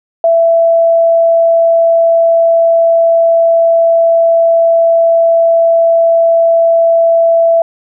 sine tone, 666 Hz, E5, 18 cents sharp, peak -5 dBFS, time 0.24-7.62 s, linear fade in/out 2 ms, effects none

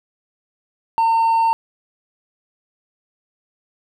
sine tone with hard clipping, 909 Hz, A#5, 44 cents flat, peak -14 dBFS, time 0.98-1.53 s, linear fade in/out 0 ms, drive 2 dB, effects none

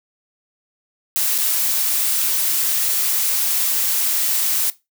blue noise with dropouts, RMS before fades -19 dBFS, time 1.16-4.7 s, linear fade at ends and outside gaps 0 ms, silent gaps 1.38-1.385 s, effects noise-tail reverb RT60 0.2 s tail -17 dB re dry

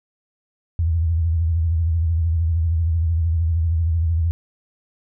sine tone with vibrato, 82.41 Hz, E2, in tune, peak -16 dBFS, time 0.79-4.31 s, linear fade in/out 0 ms, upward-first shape sine, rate 13 Hz, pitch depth 86 cents each way, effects none

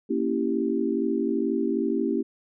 sine chord, A# diminished seventh, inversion none, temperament equal, 233.1 / 277.2 / 329.6 / 392 Hz, A#3 / C#4 / E4 / G4, 0 / 0 / 0 / 0 cents, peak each -28 dBFS, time 0.09-2.23 s, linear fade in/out 20 ms, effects none

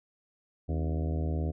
harmonic tone with a mistuned harmonic, 79 Hz, D#2, 27 cents sharp, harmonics 1 / 2 / 3 / 4 / 5 / 6 / 7 / 8 / 9, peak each -29 / -35 / -39 / -41 / -43 / -45 / -46 / -47 / -48 dBFS, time 0.68-1.52 s, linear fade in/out 20 ms, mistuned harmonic 3, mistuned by +130 cents, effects none

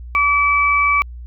sine tone pair together, 1149 / 2303 Hz, D6 / D7, -38 / -34 cents, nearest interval octave, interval 1204 cents, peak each -15 dBFS, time 0.15-1.02 s, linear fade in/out 0 ms, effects added 60 Hz sine -30 dBFS peak until 1.26 s

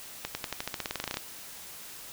accelerating click train, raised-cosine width 0.2 ms, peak -14 dBFS, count 17, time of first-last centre 0.25-1.171 s, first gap 100 ms, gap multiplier 0.92, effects white hiss -45 dBFS RMS until 2.12 s

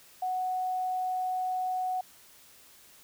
sine tone, 740 Hz, F#5, in tune, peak -28 dBFS, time 0.22-2.01 s, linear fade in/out 5 ms, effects white hiss -56 dBFS RMS until 3.03 s

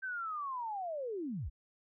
sine linear sweep, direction down, 1568 to 40.85 Hz, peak -36 dBFS, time 0.02-1.5 s, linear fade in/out 20 ms, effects none

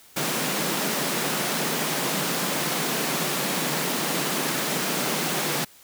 pink high-pass noise, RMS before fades -26 dBFS, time 0.16-5.65 s, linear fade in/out 10 ms, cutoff 140 Hz, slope 96 dB/octave, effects white hiss -52 dBFS RMS until 5.83 s

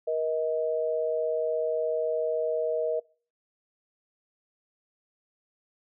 sine tone pair together, 474.9 / 631.7 Hz, A#4 / D#5, +32 / +26 cents, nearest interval perfect fourth, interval 494 cents, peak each -28 dBFS, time 0.07-3 s, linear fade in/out 10 ms, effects noise-tail reverb RT60 0.4 s tail -24 dB re dry

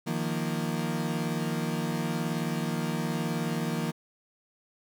35% pulse chord, Eb suspended second, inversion none, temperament equal, 155.56 / 174.61 / 233.1 Hz, Eb3 / F3 / Bb3, 0 / 0 / 0 cents, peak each -31 dBFS, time 0.06-3.92 s, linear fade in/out 20 ms, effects none

